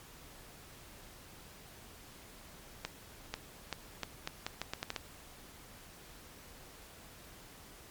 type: accelerating click train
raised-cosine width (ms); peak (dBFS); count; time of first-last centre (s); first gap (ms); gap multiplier
0.2; -18; 11; 2.85-4.962; 490; 0.79
effects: pink hiss -54 dBFS RMS until 7.9 s + MP3 96 kbps